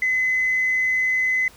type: tone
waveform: sine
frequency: 2030 Hz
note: B6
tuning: 47 cents sharp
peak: -17 dBFS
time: 0.02-1.48 s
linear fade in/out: 2 ms
effects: tanh soft clip ceiling -13 dBFS + pink hiss -49 dBFS RMS until 1.56 s